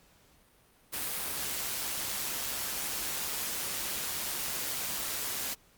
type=noise with amplitude modulation; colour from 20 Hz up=white; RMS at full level=-33 dBFS; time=0.92-5.55 s; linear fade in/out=20 ms; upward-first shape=sine; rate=139 Hz; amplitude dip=35%; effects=pink hiss -63 dBFS RMS until 5.77 s + Opus 48 kbps

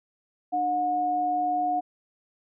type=tone pair together; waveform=sine; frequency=300.8 / 724.8 Hz; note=D4 / F#5; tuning=+42 / -36 cents; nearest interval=octave + minor third; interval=1522 cents; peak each=-33 / -23 dBFS; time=0.52-1.81 s; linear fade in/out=20 ms; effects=none

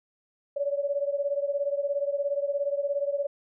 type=beating tone pair; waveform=sine; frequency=562 / 579 Hz; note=C#5 / D5; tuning=+24 / -25 cents; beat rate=17 Hz; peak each=-27 / -30 dBFS; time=0.56-3.27 s; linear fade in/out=10 ms; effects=none

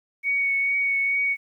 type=tone with vibrato; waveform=sine; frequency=2230 Hz; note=C#7; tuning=10 cents sharp; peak=-20 dBFS; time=0.23-1.37 s; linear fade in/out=50 ms; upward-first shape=triangle; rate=2.3 Hz; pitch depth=16 cents each way; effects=10-bit

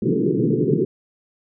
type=band-pass noise; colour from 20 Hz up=white; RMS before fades=-19 dBFS; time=0.02-0.85 s; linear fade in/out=5 ms; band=120 to 450 Hz; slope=96 dB/octave; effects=none

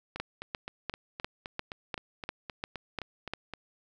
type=two click trains; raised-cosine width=0.3 ms; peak=-17 / -22 dBFS; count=10 / 14; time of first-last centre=0.2-3.336 / 0.16-3.537 s; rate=2.87 / 3.85 Hz; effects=none

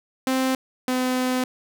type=tone pair in turn; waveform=sawtooth; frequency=261.3 / 254.4 Hz; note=C4 / C4; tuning=-2 / -48 cents; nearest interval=unison; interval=46 cents; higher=first; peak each=-16 / -17 dBFS; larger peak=first; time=0.27-0.55 / 0.88-1.44 s; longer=second; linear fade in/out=2 ms; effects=none

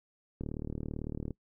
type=click train; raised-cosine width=3 ms; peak=-24 dBFS; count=35; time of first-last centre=0.41-1.307 s; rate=37.9 Hz; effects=noise-tail reverb RT60 0.1 s tail -23 dB re dry

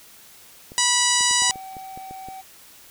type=clicks; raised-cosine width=2 ms; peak=-27 dBFS; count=10; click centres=0.719 / 1.209 / 1.311 / 1.421 / 1.497 / 1.558 / 1.768 / 1.975 / 2.11 / 2.286 s
type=harmonic tone; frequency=978 Hz; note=B5; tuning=17 cents flat; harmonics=1 / 2 / 3 / 4 / 5 / 6 / 7 / 8 / 9; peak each=-26 / -26 / -26 / -26 / -26 / -26 / -26 / -26 / -26 dBFS; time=0.78-1.51 s; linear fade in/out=0 ms
type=tone; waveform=triangle; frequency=764 Hz; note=G5; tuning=45 cents flat; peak=-33 dBFS; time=1.41-2.42 s; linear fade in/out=20 ms
effects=white hiss -48 dBFS RMS until 2.9 s

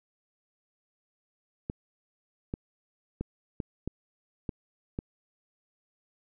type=clicks; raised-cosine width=3 ms; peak=-19 dBFS; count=7; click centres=1.699 / 2.539 / 3.21 / 3.602 / 3.876 / 4.492 / 4.989 s; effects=none

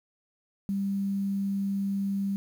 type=tone; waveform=sine; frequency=197.4 Hz; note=G3; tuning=12 cents sharp; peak=-26 dBFS; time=0.69-2.36 s; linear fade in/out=0 ms; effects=9-bit

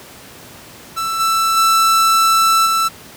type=tone with level steps; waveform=45% pulse; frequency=1328 Hz; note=E6; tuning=12 cents sharp; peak=-18 / -13 / -10 / -13 dBFS; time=0.96-2.89 s; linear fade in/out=20 ms; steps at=1.19 / 1.56 / 2.65 s; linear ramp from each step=20 ms; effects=pink hiss -38 dBFS RMS until 3.16 s + high-pass 100 Hz 12 dB/octave

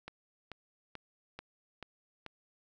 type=click train; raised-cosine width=0.3 ms; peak=-27 dBFS; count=6; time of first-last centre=0.08-2.263 s; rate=2.29 Hz; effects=none

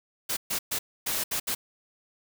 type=noise bursts at uneven times; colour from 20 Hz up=white; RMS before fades=-29 dBFS; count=6; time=0.29-0.37 / 0.5-0.59 / 0.71-0.79 / 1.06-1.24 / 1.31-1.4 / 1.47-1.55 s; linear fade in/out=10 ms; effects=none

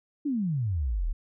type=exponential sweep; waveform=sine; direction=down; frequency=306.3 to 33.88 Hz; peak=-25 dBFS; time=0.25-1.13 s; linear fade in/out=10 ms; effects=none

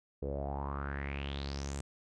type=tone with low-pass filter sweep; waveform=sawtooth; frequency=69.8 Hz; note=C#2; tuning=13 cents sharp; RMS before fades=-38 dBFS; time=0.22-1.81 s; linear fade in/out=5 ms; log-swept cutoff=450 to 8200 Hz; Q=6; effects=none

